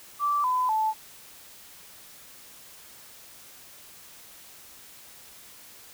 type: tone with pitch steps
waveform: sine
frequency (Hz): 1165 / 1008.4 / 872.8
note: D6 / B5 / A5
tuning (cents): -14 / +36 / -14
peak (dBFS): -22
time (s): 0.19-0.94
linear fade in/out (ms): 50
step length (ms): 250
effects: white hiss -49 dBFS RMS until 5.93 s